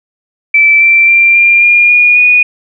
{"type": "tone with pitch steps", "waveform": "sine", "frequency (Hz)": [2322, 2345, 2368, 2391, 2415, 2439, 2463], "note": ["D7", "D7", "D7", "D7", "D7", "D#7", "D#7"], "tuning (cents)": [-20, -3, 14, 30, 48, -35, -18], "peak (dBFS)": -3, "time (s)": [0.54, 2.43], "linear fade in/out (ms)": 5, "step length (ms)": 270, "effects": []}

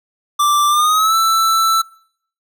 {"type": "tone with pitch glide", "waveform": "square", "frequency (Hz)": [1174.7, 1326.2], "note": ["D6", "E6"], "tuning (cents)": [0, 10], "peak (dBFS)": -12, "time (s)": [0.39, 1.82], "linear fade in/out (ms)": 10, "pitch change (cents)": 210, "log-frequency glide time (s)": [0.68, 1.15], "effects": ["noise-tail reverb RT60 0.6 s tail -22 dB re dry"]}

